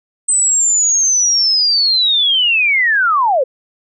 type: linear sweep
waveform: sine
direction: down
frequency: 8190 to 483 Hz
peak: -10 dBFS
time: 0.28-3.44 s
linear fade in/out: 10 ms
effects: none